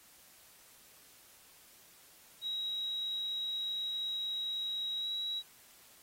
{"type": "tone with pitch glide", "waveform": "sine", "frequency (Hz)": [3834, 3874], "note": ["A#7", "B7"], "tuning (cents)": [48, -34], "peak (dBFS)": -34, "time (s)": [2.41, 5.43], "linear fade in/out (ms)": 50, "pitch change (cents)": 18, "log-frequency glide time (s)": [5, 5.07], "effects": ["white hiss -60 dBFS RMS until 6.02 s", "AAC 48 kbps"]}